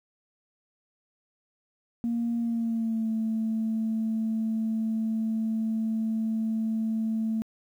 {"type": "tone with pitch glide", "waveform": "sine", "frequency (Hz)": [233.9, 221.9], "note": ["A#3", "A3"], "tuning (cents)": [6, 15], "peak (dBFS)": -24, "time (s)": [2.04, 7.42], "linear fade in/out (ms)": 0, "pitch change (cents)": -91, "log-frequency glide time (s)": [2.38, 3.09], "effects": ["tanh soft clip ceiling -21 dBFS", "10-bit"]}